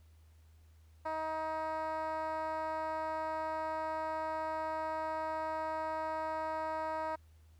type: tone with band-pass filter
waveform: 10% pulse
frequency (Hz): 315.8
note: D#4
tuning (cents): +26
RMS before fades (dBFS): -37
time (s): 1.05-7.16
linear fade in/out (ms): 10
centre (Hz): 810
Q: 2.6
effects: added 79 Hz sine -58 dBFS peak until 7.59 s + pink hiss -73 dBFS RMS until 7.59 s